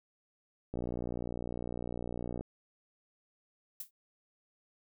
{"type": "click train", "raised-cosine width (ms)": 2, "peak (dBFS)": -24, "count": 101, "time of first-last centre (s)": [0.74, 2.409], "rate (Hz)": 59.9}
{"type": "noise with exponential decay", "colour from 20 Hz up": "violet", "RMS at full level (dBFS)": -36, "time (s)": [3.8, 3.91], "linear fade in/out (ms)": 5, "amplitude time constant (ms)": 22}
{"effects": []}